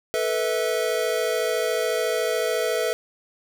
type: chord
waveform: square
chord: A suspended second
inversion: none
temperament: equal with one note detuned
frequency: 440 / 493.9 / 649.1 Hz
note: A4 / B4 / E5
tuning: 0 / 0 / -27 cents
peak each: -27 dBFS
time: 0.14-2.93 s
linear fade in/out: 0 ms
effects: none